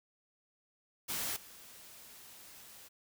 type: noise with level steps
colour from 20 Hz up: white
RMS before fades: -37 / -54 dBFS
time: 1.08-2.89 s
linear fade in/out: 20 ms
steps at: 1.36 s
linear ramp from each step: 5 ms
effects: none